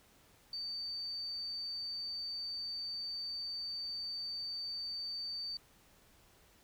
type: tone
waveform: sine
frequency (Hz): 4586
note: D8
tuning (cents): -42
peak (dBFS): -38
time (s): 0.53-5.57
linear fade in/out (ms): 2
effects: pink hiss -65 dBFS RMS until 6.63 s